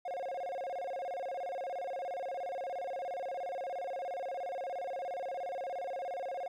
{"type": "tone with vibrato", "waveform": "triangle", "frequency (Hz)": 622.3, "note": "D#5", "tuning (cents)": 0, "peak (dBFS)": -34, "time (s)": [0.05, 6.48], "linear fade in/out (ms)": 5, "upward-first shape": "square", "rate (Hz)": 17, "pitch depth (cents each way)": 250, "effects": []}